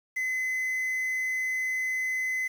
triangle tone with quantisation, 2034 Hz, C7, 50 cents flat, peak -25 dBFS, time 0.16-2.48 s, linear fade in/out 10 ms, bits 8, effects none

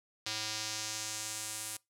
square tone with band-pass filter sweep, 108.5 Hz, A2, 24 cents flat, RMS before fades -39 dBFS, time 0.26-1.77 s, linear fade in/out 5 ms, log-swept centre 4600 to 9500 Hz, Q 1.7, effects noise-tail reverb RT60 0.2 s tail -23 dB re dry

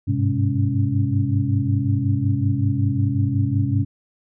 sine tone cluster, 98.9 / 104.3 / 128.9 / 204.9 / 278.6 Hz, G2 / G#2 / C3 / G#3 / C#4, +16 / +8 / -26 / -23 / +9 cents, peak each -23 / -22 / -22 / -30 / -25 dBFS, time 0.07-3.85 s, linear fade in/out 20 ms, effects none

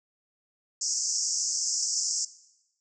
pink band-pass noise, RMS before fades -29 dBFS, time 0.81-2.25 s, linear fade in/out 5 ms, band 5100 to 7600 Hz, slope 96 dB/octave, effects noise-tail reverb RT60 0.9 s tail -17 dB re dry

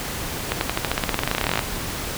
accelerating click train, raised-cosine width 0.3 ms, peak -4 dBFS, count 25, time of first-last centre 0.52-1.592 s, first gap 91 ms, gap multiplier 0.93, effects pink hiss -29 dBFS RMS until 2.17 s

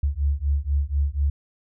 sine beating tone pair, 69.2 / 73.3 Hz, C#2 / D2, -2 / -3 cents, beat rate 4.1 Hz, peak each -23 dBFS, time 0.03-1.3 s, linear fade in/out 5 ms, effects none

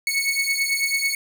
sawtooth beating tone pair, 2206 / 2215.1 Hz, C#7 / C#7, -9 / -2 cents, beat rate 9.1 Hz, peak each -20 dBFS, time 0.07-1.15 s, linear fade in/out 2 ms, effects none

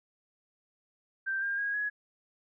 sine tone with pitch steps, 1568 / 1603.7 / 1640.3 / 1677.6 Hz, G6 / G6 / G#6 / G#6, 0 / +39 / -22 / +17 cents, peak -29 dBFS, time 1.26-1.9 s, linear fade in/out 20 ms, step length 160 ms, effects none

